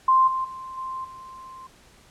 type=tone with level steps; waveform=sine; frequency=1046.5 Hz; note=C6; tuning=in tune; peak=-14 / -23 / -34 / -29 / -39 dBFS; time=0.08-1.67 s; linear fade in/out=5 ms; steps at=0.27 / 0.44 / 0.77 / 1.04 s; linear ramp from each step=10 ms; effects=pink hiss -54 dBFS RMS until 2.1 s + low-pass 10000 Hz 12 dB/octave